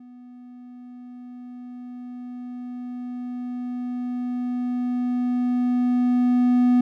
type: tone with level ramp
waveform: triangle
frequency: 246.9 Hz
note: B3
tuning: in tune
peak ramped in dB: -40 to -12 dBFS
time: 0-6.81 s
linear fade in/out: 5 ms
effects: none